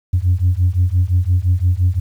sine beating tone pair, 87.31 / 93.11 Hz, F2 / F#2, 0 / +11 cents, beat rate 5.8 Hz, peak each -14 dBFS, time 0.13-2 s, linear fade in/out 10 ms, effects tanh soft clip ceiling -7 dBFS + 8-bit

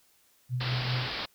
sine tone with tremolo, 125.1 Hz, B2, 23 cents sharp, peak -26 dBFS, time 0.49-1.09 s, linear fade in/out 50 ms, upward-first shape triangle, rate 5 Hz, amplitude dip 55%
white low-pass noise, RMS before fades -35 dBFS, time 0.6-1.26 s, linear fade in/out 10 ms, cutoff 5000 Hz, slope 96 dB/octave
effects white hiss -65 dBFS RMS until 1.34 s

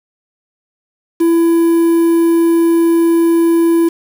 triangle tone with quantisation, 334.4 Hz, E4, 25 cents sharp, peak -6 dBFS, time 1.2-3.89 s, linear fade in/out 10 ms, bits 5, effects none

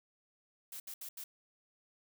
blue noise bursts at uneven times, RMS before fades -45 dBFS, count 4, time 0.72-0.8 / 0.87-0.94 / 1.01-1.09 / 1.17-1.24 s, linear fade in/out 5 ms, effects none

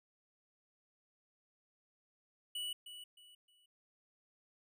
square tone with echo, 2948 Hz, F#7, 7 cents flat, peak -39 dBFS, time 2.55-2.73 s, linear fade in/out 5 ms, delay 310 ms, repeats 3, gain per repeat -10 dB, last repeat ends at 3.66 s, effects none

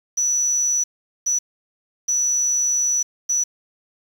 sine tone bursts at uneven times, 5920 Hz, F#8, in tune, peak -16 dBFS, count 4, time 0.17-0.84 / 1.26-1.39 / 2.08-3.03 / 3.29-3.44 s, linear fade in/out 10 ms, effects tanh soft clip ceiling -13 dBFS + 7-bit

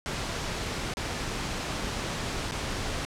pink noise with dropouts, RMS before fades -32 dBFS, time 0.06-3.05 s, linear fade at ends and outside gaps 0 ms, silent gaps 0.938-0.97 / 2.512-2.52 s, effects low-pass 7000 Hz 12 dB/octave

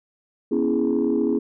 sine chord, C# minor seventh, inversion third, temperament equal with one note detuned, 241.7 / 277.2 / 329.6 / 415.3 Hz, B3 / C#4 / E4 / G#4, -37 / 0 / 0 / 0 cents, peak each -23 dBFS, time 0.51-1.39 s, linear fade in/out 10 ms, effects tanh soft clip ceiling -12 dBFS

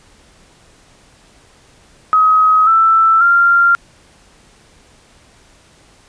sine tone with pitch steps, 1268 / 1326.4 / 1387.6 Hz, D#6 / E6 / F6, +32 / +10 / -12 cents, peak -7 dBFS, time 2.13-3.75 s, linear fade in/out 0 ms, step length 540 ms, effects pink hiss -48 dBFS RMS until 6.08 s + resampled to 22050 Hz

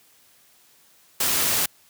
white noise, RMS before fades -22 dBFS, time 1.2-1.66 s, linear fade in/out 5 ms, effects white hiss -57 dBFS RMS until 1.89 s + high-pass 60 Hz 12 dB/octave

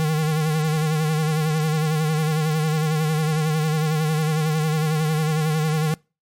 square tone with vibrato, 155.56 Hz, D#3, in tune, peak -19 dBFS, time 0-5.94 s, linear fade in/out 0 ms, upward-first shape sine, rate 11 Hz, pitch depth 52 cents each way, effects noise-tail reverb RT60 0.3 s tail -25 dB re dry + MP3 64 kbps

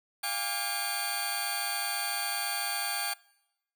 15% pulse tone cluster, 702 / 812 / 1163 / 4534 Hz, F5 / G#5 / D6 / C#8, +9 / -39 / -17 / +38 cents, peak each -33 / -28 / -35 / -27 dBFS, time 0.23-3.14 s, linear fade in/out 10 ms, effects noise-tail reverb RT60 0.9 s tail -24 dB re dry

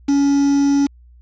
triangle tone with quantisation, 281.2 Hz, C#4, 25 cents sharp, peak -10 dBFS, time 0.08-0.87 s, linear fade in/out 10 ms, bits 5, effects added 60 Hz sine -43 dBFS peak until 1.21 s + resampled to 16000 Hz

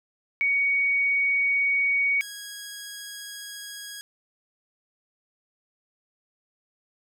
sine / 10% pulse tone pair in turn, 2241 / 1652.4 Hz, C#7 / G#6, +18 / -9 cents, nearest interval perfect fourth, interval 527 cents, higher first, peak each -20 / -28 dBFS, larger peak first, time 0.41-2.21 / 2.21-4.01 s, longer neither, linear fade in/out 0 ms, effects none

